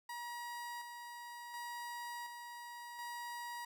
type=tone with tremolo; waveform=30% pulse; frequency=956 Hz; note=A#5; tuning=43 cents sharp; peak=-40 dBFS; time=0.09-3.65 s; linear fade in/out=5 ms; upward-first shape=square; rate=0.69 Hz; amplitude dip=40%; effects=none